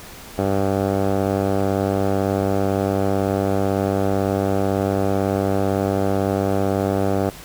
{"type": "tone with low-pass filter", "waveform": "10% pulse", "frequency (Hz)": 98, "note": "G2", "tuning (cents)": 0, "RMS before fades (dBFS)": -20, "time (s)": [0.38, 7.3], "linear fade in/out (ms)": 5, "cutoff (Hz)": 860, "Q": 2, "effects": ["pink hiss -39 dBFS RMS until 7.44 s"]}